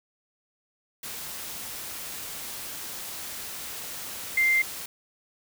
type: tone in noise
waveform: sine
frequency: 2093 Hz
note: C7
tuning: in tune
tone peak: -19 dBFS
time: 4.37-4.62 s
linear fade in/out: 5 ms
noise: white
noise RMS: -37 dBFS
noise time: 1.03-4.86 s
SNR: +15 dB
effects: none